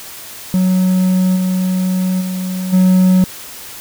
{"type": "tone with level steps", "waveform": "triangle", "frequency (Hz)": 185, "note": "F#3", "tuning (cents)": 0, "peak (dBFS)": [-8, -11, -16, -5], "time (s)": [0.54, 3.24], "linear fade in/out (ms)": 0, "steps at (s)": [1.35, 2.2, 2.72], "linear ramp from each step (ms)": 20, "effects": ["white hiss -32 dBFS RMS until 3.8 s"]}